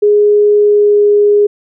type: tone with pitch glide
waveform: sine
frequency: 415.3 to 412.7 Hz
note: G#4 to G#4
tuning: 0 to -11 cents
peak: -5 dBFS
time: 0.02-1.47 s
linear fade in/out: 10 ms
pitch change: -11 cents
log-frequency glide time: 0.57-1.06 s
effects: none